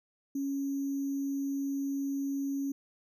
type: tone with sample-and-hold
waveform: sine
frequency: 277.2 Hz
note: C#4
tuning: in tune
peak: -30 dBFS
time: 0.35-2.72 s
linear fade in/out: 5 ms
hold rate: 6300 Hz
effects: none